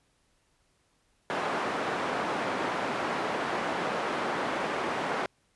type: band-pass noise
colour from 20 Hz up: white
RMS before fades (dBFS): -31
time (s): 1.3-5.26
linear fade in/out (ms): 0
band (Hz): 220 to 1200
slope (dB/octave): 12
effects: pink hiss -70 dBFS RMS until 5.55 s + resampled to 24000 Hz